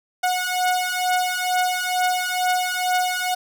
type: beating tone pair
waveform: sawtooth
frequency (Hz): 729 / 731.2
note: F#5 / F#5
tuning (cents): -26 / -21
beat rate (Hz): 2.2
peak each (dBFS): -19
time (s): 0.23-3.35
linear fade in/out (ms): 10
effects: none